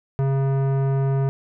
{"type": "tone with tanh clipping", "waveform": "sine", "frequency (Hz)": 136, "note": "C#3", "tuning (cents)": -33, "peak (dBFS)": -20, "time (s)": [0.19, 1.29], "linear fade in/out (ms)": 0, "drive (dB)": 16, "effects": []}